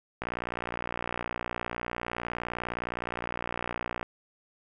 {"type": "click train", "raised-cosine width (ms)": 0.5, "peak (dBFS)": -17, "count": 228, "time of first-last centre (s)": [0.22, 4.029], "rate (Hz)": 59.6, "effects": []}